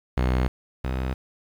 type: tone pair in turn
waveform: sawtooth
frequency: 63.1 / 64.46 Hz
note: B1 / C2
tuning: +38 / -25 cents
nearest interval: unison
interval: 37 cents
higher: second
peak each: -16 / -21 dBFS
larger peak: first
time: 0.17-0.48 / 0.84-1.14 s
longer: first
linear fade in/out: 5 ms
effects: low-pass 3000 Hz 12 dB/octave + 8-bit